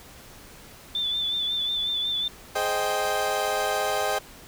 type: tone with vibrato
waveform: sine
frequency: 3520 Hz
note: A7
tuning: in tune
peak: -24 dBFS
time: 0.95-2.28 s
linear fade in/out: 2 ms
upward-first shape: sine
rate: 5.5 Hz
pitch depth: 37 cents each way
type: chord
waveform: 30% pulse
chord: Ab major seventh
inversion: none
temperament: equal with one note detuned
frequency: 420.9 / 523.3 / 622.3 / 784 Hz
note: Ab4 / C5 / Eb5 / G5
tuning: +23 / 0 / 0 / 0 cents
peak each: -29 / -29 / -26 / -25 dBFS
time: 2.55-4.19 s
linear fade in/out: 10 ms
effects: pink hiss -47 dBFS RMS until 4.47 s